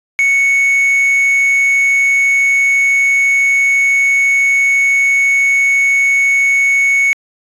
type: tone with quantisation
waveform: triangle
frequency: 2217 Hz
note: C#7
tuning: in tune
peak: -7 dBFS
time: 0.19-7.13 s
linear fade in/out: 0 ms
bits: 5
effects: resampled to 24000 Hz